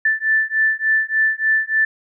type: beating tone pair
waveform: sine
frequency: 1760 / 1763.4 Hz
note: A6 / A6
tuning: 0 / +3 cents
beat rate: 3.4 Hz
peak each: -18 dBFS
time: 0.05-1.85 s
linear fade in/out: 5 ms
effects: none